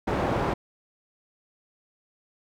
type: low-pass noise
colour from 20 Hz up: white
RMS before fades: -26 dBFS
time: 0.07-0.54 s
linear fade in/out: 10 ms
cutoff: 760 Hz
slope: 12 dB/octave
effects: none